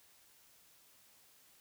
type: silence
effects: white hiss -65 dBFS RMS until 1.6 s